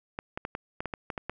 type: clicks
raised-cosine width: 0.5 ms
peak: -18 dBFS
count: 10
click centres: 0.189 / 0.375 / 0.451 / 0.551 / 0.805 / 0.857 / 0.938 / 1.102 / 1.178 / 1.296 s
effects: none